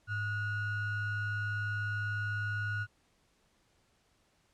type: ring-modulated tone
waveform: triangle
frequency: 675 Hz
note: E5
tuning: 41 cents sharp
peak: -27 dBFS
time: 0.07-2.87 s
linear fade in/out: 50 ms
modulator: 779 Hz
effects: pink hiss -71 dBFS RMS until 4.53 s + low-pass 9000 Hz 12 dB/octave